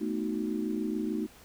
sine chord, B dominant seventh, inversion third, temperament equal, 220 / 246.9 / 311.1 / 370 Hz, A3 / B3 / D#4 / F#4, 0 / 0 / 0 / 0 cents, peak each -33 / -37 / -33 / -37 dBFS, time 0-1.27 s, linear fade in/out 20 ms, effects pink hiss -55 dBFS RMS until 1.44 s

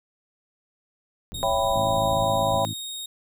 pink low-pass noise, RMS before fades -36 dBFS, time 1.32-2.6 s, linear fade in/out 0 ms, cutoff 220 Hz, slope 12 dB/octave
sawtooth tone, 3729 Hz, A#7, in tune, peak -29 dBFS, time 1.34-3.06 s, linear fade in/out 5 ms
sine chord, C# half-diminished seventh, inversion none, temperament equal, 554.4 / 659.3 / 784 / 987.8 Hz, C#5 / E5 / G5 / B5, 0 / 0 / 0 / 0 cents, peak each -26 dBFS, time 1.43-2.65 s, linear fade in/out 0 ms
harmonic tone, 53.6 Hz, A1, 45 cents flat, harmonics 2 / 3 / 4 / 5 / 6, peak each -31 / -35 / -37 / -39 / -41 dBFS, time 1.74-2.74 s, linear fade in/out 20 ms
effects none

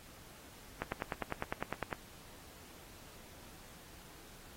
click train, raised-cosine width 0.5 ms, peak -20 dBFS, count 12, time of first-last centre 0.82-1.928 s, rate 9.93 Hz, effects pink hiss -56 dBFS RMS until 4.56 s + AAC 48 kbps

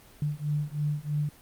sine beating tone pair, 146.83 / 149.93 Hz, D3 / D3, 0 / +36 cents, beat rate 3.1 Hz, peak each -30 dBFS, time 0.22-1.29 s, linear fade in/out 2 ms, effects pink hiss -54 dBFS RMS until 1.41 s + Opus 24 kbps

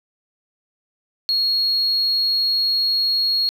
sine tone, 4303 Hz, C8, 48 cents sharp, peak -15 dBFS, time 1.29-3.49 s, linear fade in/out 0 ms, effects tanh soft clip ceiling -13 dBFS + 9-bit

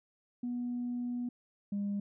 sine tone pair in turn, 243.8 / 202.1 Hz, B3 / G#3, -22 / -47 cents, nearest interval minor third, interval 325 cents, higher first, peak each -32 / -30 dBFS, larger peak second, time 0.43-1.29 / 1.72-2 s, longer first, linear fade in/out 5 ms, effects tanh soft clip ceiling -29 dBFS

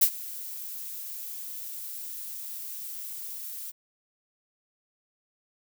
violet noise with ADSR envelope, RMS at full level -18 dBFS, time 0.01-3.72 s, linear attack 11 ms, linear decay 73 ms, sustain -20 dB, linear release 23 ms, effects none

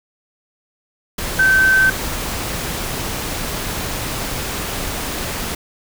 sine tone in noise, 1542 Hz, G6, 29 cents flat, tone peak -10 dBFS, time 1.39-1.9 s, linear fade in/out 5 ms, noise pink, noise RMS -24 dBFS, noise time 1.18-5.55 s, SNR +11 dB, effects none

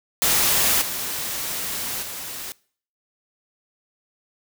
white noise with level steps, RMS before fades -19 / -28 / -33 dBFS, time 0.22-2.52 s, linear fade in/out 0 ms, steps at 0.81 / 2.02 s, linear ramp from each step 10 ms, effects noise-tail reverb RT60 0.5 s tail -23 dB re dry

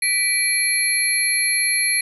sine tone cluster, 1971 / 2333 / 4252 / 11110 Hz, B6 / D7 / C8 / F9, -4 / -12 / +27 / -10 cents, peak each -26 / -21 / -26 / -20 dBFS, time 0.02-2.01 s, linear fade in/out 5 ms, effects none

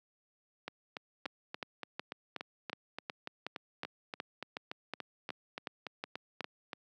two click trains, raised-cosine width 0.3 ms, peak -21 / -23 dBFS, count 15 / 22, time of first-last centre 1.26-6.407 / 0.68-6.732 s, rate 2.72 / 3.47 Hz, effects high-pass 200 Hz 12 dB/octave

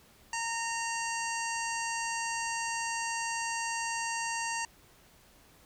harmonic tone with a mistuned harmonic, 920 Hz, A#5, 23 cents flat, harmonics 1 / 2 / 3 / 5 / 6 / 7 / 8 / 9, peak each -35 / -38 / -40 / -42 / -43 / -43 / -44 / -45 dBFS, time 0.33-4.65 s, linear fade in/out 2 ms, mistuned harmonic 6, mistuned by +78 cents, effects pink hiss -60 dBFS RMS until 5.65 s

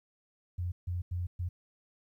sine tone bursts at uneven times, 88.5 Hz, F2, 23 cents sharp, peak -31 dBFS, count 4, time 0.58-0.72 / 0.87-1.02 / 1.11-1.27 / 1.39-1.49 s, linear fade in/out 10 ms, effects 12-bit

